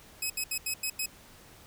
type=tone bursts at uneven times; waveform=10% pulse; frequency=2552 Hz; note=D#7; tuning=43 cents sharp; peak=-21 dBFS; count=6; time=0.22-0.3 / 0.37-0.44 / 0.51-0.58 / 0.66-0.74 / 0.83-0.9 / 0.99-1.06 s; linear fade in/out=5 ms; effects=pink hiss -54 dBFS RMS until 1.66 s